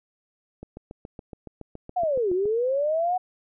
click train, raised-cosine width 2 ms, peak -25 dBFS, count 14, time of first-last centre 0.63-2.456 s, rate 7.12 Hz
sine linear two-way sweep, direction down then up, 745 to 349.2 to 745 Hz, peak -21 dBFS, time 1.96-3.18 s, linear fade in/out 10 ms, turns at 2.32 s
effects none

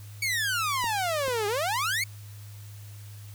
sawtooth exponential two-way sweep, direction down then up, 2278 to 400 to 2278 Hz, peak -22 dBFS, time 0.22-2.04 s, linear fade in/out 5 ms, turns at 1.47 s
clicks, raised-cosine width 2 ms, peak -26 dBFS, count 2, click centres 0.842 / 1.281 s
effects added 103 Hz sine -41 dBFS peak until 3.34 s + white hiss -53 dBFS RMS until 3.34 s

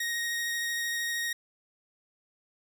sawtooth tone with vibrato, 1873 Hz, A#6, 8 cents sharp, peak -26 dBFS, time 0-1.33 s, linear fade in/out 5 ms, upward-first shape sine, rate 13 Hz, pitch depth 9 cents each way, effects 11-bit

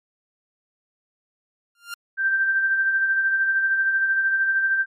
sawtooth tone with exponential growth, 1396.9 Hz, F6, in tune, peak -23 dBFS, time 1.75-1.94 s, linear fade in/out 2 ms, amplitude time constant 40 ms
sine tone with tremolo, 1568 Hz, G6, in tune, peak -16 dBFS, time 2.17-4.86 s, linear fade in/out 50 ms, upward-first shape sine, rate 13 Hz, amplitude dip 40%
effects MP3 64 kbps

